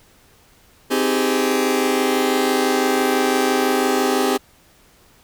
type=chord; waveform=sawtooth; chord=Ab major seventh; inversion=first; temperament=just; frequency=259.6 / 311.5 / 389.3 / 415.3 Hz; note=C4 / Eb4 / G4 / Ab4; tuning=-13 / +2 / -12 / 0 cents; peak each=-17 / -22 / -17 / -18 dBFS; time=0.9-4.38 s; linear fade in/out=20 ms; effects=pink hiss -53 dBFS RMS until 5.23 s